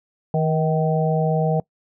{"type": "harmonic tone with a mistuned harmonic", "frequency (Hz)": 158.7, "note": "D#3", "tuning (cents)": 35, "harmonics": [1, 3, 4, 5], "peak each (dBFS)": [-19, -24, -25, -26], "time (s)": [0.34, 1.6], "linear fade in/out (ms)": 2, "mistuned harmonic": 5, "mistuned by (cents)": -53, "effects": ["noise-tail reverb RT60 0.1 s tail -23 dB re dry"]}